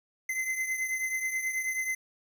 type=beating tone pair; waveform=square; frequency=2053 / 2062.3 Hz; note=C7 / C7; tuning=-33 / -26 cents; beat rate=9.3 Hz; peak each=-31 / -37 dBFS; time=0.29-1.95 s; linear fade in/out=5 ms; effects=11-bit